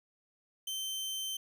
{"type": "tone", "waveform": "sawtooth", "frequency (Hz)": 3100, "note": "G7", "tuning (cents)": -20, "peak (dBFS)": -32, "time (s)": [0.67, 1.37], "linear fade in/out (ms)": 5, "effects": []}